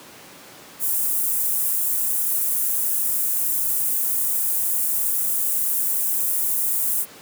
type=high-pass noise; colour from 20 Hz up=white; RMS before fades=-22 dBFS; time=0.79-7.06 s; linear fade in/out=50 ms; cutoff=9000 Hz; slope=24 dB/octave; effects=pink hiss -43 dBFS RMS until 7.21 s + high-pass 200 Hz 12 dB/octave